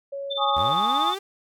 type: tone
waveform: sine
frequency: 556 Hz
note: C#5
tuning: 5 cents sharp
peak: -29 dBFS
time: 0.12-0.73 s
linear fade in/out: 10 ms
type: tone with tremolo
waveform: sine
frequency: 3553 Hz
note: A7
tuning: 16 cents sharp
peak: -23 dBFS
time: 0.3-1.16 s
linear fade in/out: 20 ms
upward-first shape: triangle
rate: 17 Hz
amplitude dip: 90%
type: chord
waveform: sine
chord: Ab suspended fourth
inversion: none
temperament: equal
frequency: 830.6 / 1108.7 / 1244.5 Hz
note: Ab5 / Db6 / Eb6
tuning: 0 / 0 / 0 cents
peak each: -23 / -28 / -24 dBFS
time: 0.37-1.15 s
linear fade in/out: 50 ms
type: linear sweep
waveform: sawtooth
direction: up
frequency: 66.1 to 403.1 Hz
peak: -27 dBFS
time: 0.56-1.19 s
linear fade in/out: 10 ms
effects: none